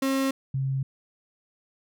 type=tone pair in turn; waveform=35% pulse / sine; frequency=269 / 134.5 Hz; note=C4 / C3; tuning=+48 / +48 cents; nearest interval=octave; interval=1200 cents; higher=first; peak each=-21 / -24 dBFS; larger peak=first; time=0.02-0.31 / 0.54-0.83 s; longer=neither; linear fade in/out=5 ms; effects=none